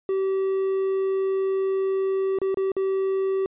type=tone with dropouts; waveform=triangle; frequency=384.9 Hz; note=G4; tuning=32 cents flat; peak=-19 dBFS; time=0.09-3.46 s; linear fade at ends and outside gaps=1 ms; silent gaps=2.387-2.416 / 2.544-2.572 / 2.718-2.766 s; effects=resampled to 8000 Hz